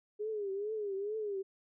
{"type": "tone with vibrato", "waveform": "sine", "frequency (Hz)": 411.6, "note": "G#4", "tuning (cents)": -16, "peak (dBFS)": -34, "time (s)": [0.19, 1.43], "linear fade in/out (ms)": 20, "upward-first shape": "triangle", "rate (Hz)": 2.3, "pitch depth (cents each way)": 130, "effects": []}